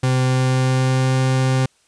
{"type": "tone with pitch glide", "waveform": "40% pulse", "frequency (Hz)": [128.9, 130.7], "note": ["C3", "C3"], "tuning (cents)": [-26, -1], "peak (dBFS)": -14, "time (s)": [0.03, 1.66], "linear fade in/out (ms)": 5, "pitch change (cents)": 25, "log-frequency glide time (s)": [0.22, 1.19], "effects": ["white hiss -59 dBFS RMS until 1.87 s", "resampled to 22050 Hz"]}